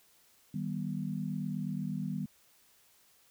sine chord, Eb augmented, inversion none, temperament just, 155.56 / 194.45 / 243.1 Hz, Eb3 / G3 / B3, 0 / -14 / -27 cents, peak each -37 / -36 / -39 dBFS, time 0.54-2.26 s, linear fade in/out 5 ms, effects white hiss -65 dBFS RMS until 3.3 s

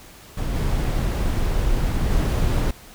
brown noise with level steps, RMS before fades -24 / -21 / -19 dBFS, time 0.37-2.71 s, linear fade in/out 5 ms, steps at 0.54 / 2.1 s, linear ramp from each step 20 ms, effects pink hiss -45 dBFS RMS until 2.94 s

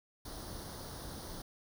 pink noise with comb filter, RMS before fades -45 dBFS, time 0.25-1.42 s, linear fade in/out 5 ms, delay 0.2 ms, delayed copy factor +0.75, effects none

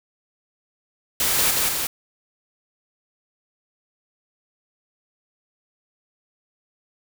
white noise with echo, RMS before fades -21 dBFS, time 1.2-1.51 s, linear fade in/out 2 ms, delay 180 ms, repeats 2, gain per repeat -2 dB, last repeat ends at 1.87 s, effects none

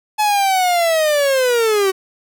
45% pulse linear sweep, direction down, 858 to 374 Hz, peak -13 dBFS, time 0.18-1.92 s, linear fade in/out 20 ms, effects none

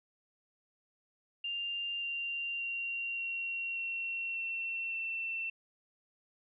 sine tone with pitch steps, 2794 / 2776 / 2759 / 2741 / 2724 / 2707 / 2689 Hz, F7 / F7 / F7 / F7 / F7 / E7 / E7, 0 / -11 / -22 / -33 / -44 / +45 / +34 cents, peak -34 dBFS, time 1.44-5.5 s, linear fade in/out 5 ms, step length 580 ms, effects none

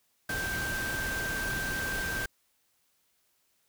sine tone in noise, 1568 Hz, G6, in tune, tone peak -32 dBFS, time 0.29-2.26 s, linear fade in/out 5 ms, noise pink, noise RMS -36 dBFS, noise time 0.29-2.26 s, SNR +1 dB, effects white hiss -72 dBFS RMS until 3.68 s

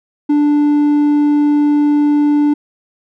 sine tone with hard clipping, 293.7 Hz, D4, in tune, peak -10 dBFS, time 0.29-2.54 s, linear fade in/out 10 ms, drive 3 dB, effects none

